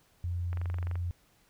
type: tone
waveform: sine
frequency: 87.4 Hz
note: F2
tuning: 2 cents sharp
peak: -30 dBFS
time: 0.24-1.11 s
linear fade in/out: 0 ms
type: click train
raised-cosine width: 0.5 ms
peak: -29 dBFS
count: 11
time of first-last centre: 0.53-0.956 s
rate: 23.5 Hz
effects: pink hiss -66 dBFS RMS until 1.49 s